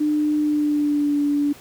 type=tone with pitch glide; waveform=sine; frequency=300.3 to 289.4 Hz; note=D4 to D4; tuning=+39 to -25 cents; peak=-17 dBFS; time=0-1.53 s; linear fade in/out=10 ms; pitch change=-64 cents; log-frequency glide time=0.39-1.19 s; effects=pink hiss -45 dBFS RMS until 1.6 s + high-pass 80 Hz 12 dB/octave